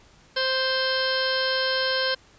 harmonic tone with a mistuned harmonic, 523.3 Hz, C5, in tune, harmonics 1 / 2 / 3 / 4 / 5 / 6 / 7 / 8 / 9 / 10, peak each -27 / -33 / -27 / -39 / -40 / -30 / -40 / -30 / -37 / -32 dBFS, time 0.36-2.15 s, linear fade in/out 10 ms, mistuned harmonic 9, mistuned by -19 cents, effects pink hiss -55 dBFS RMS until 2.38 s + resampled to 16000 Hz

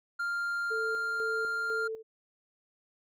triangle tone, 1396.9 Hz, F6, in tune, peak -28 dBFS, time 0.19-1.88 s, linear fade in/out 10 ms
sine tone with tremolo, 443.3 Hz, A4, 13 cents sharp, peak -33 dBFS, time 0.7-2.03 s, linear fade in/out 20 ms, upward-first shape square, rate 2 Hz, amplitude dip 70%
effects none

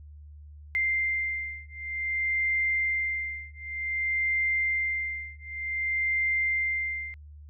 sine beating tone pair, 2093 / 2093.54 Hz, C7 / C7, 0 / 0 cents, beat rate 0.54 Hz, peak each -29 dBFS, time 0.75-7.14 s, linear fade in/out 0 ms, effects added 74 Hz sine -44 dBFS peak until 7.49 s

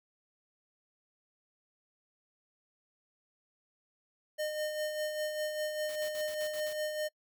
square tone with tremolo, 610 Hz, D#5, 34 cents flat, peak -32 dBFS, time 4.38-7.09 s, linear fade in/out 20 ms, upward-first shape sine, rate 5 Hz, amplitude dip 45%
white noise bursts, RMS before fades -48 dBFS, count 7, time 5.89-6.73 s, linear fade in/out 0 ms, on 66 ms, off 63 ms
effects noise-tail reverb RT60 0.1 s tail -26 dB re dry

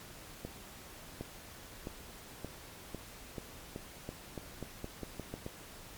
accelerating click train, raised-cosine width 2 ms, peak -26 dBFS, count 15, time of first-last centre 0.45-5.464 s, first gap 760 ms, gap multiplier 0.87, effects pink hiss -51 dBFS RMS until 5.97 s + MP3 96 kbps

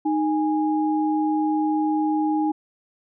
sine tone pair together, 309.2 / 825.5 Hz, D#4 / G#5, -11 / -11 cents, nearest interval octave + perfect fourth, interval 1700 cents, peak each -20 / -25 dBFS, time 0.05-2.52 s, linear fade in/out 10 ms, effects none

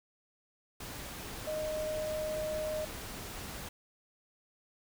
sine tone in noise, 618 Hz, D#5, 12 cents flat, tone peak -33 dBFS, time 1.47-2.85 s, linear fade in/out 5 ms, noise pink, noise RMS -43 dBFS, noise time 0.8-3.69 s, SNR +7 dB, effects none

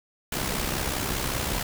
pink noise with amplitude modulation, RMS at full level -26 dBFS, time 0.32-1.63 s, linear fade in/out 5 ms, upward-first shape sine, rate 65.2 Hz, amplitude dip 55%, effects none

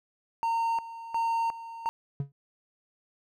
triangle tone with tremolo, 917 Hz, A#5, 29 cents flat, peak -23 dBFS, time 0.43-1.89 s, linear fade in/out 0 ms, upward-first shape square, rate 1.4 Hz, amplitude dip 80%
triangle tone with exponential decay, 140 Hz, C#3, 18 cents sharp, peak -23 dBFS, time 2.2-2.32 s, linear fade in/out 2 ms, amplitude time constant 24 ms
effects none

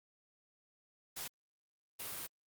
white noise bursts at uneven times, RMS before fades -43 dBFS, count 2, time 1.16-1.28 / 1.99-2.27 s, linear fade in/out 10 ms, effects Opus 48 kbps

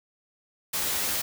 white noise with comb filter, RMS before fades -28 dBFS, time 0.73-1.22 s, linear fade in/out 10 ms, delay 12 ms, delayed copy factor +0.5, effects none

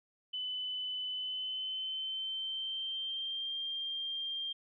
sine tone with pitch glide, 3010 to 3189 Hz, F#7 to G7, +29 to +29 cents, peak -35 dBFS, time 0.33-4.53 s, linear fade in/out 10 ms, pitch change +100 cents, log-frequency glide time 1.09-3.55 s, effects none

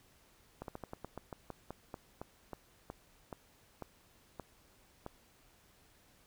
slowing click train, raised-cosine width 1 ms, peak -28 dBFS, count 18, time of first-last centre 0.62-5.064 s, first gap 62 ms, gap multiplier 1.16, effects pink hiss -66 dBFS RMS until 6.26 s

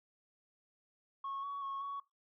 sine tone with pitch steps, 1097 / 1123 / 1097 / 1119 Hz, C#6 / C#6 / C#6 / C#6, -18 / +22 / -18 / +16 cents, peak -37 dBFS, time 1.24-2 s, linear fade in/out 5 ms, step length 190 ms, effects noise-tail reverb RT60 0.2 s tail -19 dB re dry + tanh soft clip ceiling -35 dBFS

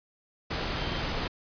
sine tone in noise, 3136 Hz, G7, in tune, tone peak -41 dBFS, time 0.77-1.02 s, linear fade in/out 10 ms, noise pink, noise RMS -31 dBFS, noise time 0.5-1.28 s, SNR -13 dB, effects resampled to 11025 Hz

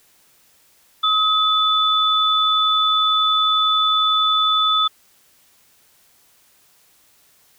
sine tone pair together, 1271 / 3489 Hz, D#6 / A7, +36 / -15 cents, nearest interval octave + perfect fourth, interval 1749 cents, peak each -17 dBFS, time 1.03-4.88 s, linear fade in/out 10 ms, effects white hiss -56 dBFS RMS until 7.58 s

